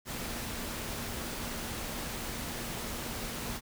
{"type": "tone in noise", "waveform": "sine", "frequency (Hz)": 234.2, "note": "A#3", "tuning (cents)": 8, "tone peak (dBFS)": -46, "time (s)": [0.05, 3.61], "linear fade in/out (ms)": 50, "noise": "pink", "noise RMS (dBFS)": -38, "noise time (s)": [0.05, 3.61], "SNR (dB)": -11, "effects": []}